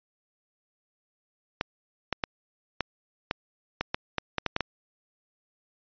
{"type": "clicks", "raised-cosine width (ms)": 0.3, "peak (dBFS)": -10, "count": 12, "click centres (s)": [1.611, 2.127, 2.238, 2.807, 3.311, 3.81, 3.945, 4.183, 4.383, 4.463, 4.564, 4.607], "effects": ["resampled to 11025 Hz"]}